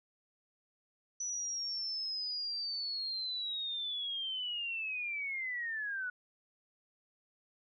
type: linear sweep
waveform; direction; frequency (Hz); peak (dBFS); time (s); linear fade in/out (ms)
sine; down; 5950 to 1455; -35; 1.2-6.1; 5
effects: none